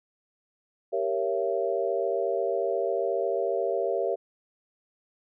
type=chord; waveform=sine; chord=G diminished seventh; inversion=none; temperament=equal with one note detuned; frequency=392 / 466.2 / 554.4 / 673.5 Hz; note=G4 / Bb4 / Db5 / Fb5; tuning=0 / 0 / 0 / +37 cents; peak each=-30 dBFS; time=0.92-4.16 s; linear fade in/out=20 ms; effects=none